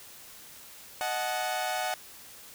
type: chord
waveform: sawtooth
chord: D# diminished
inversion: none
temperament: equal with one note detuned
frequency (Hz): 622.3 / 740 / 865.4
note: D#5 / F#5 / A5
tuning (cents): 0 / 0 / -29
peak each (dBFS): -32 / -27 / -33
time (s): 1.01-1.94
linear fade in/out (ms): 0
effects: white hiss -49 dBFS RMS until 2.54 s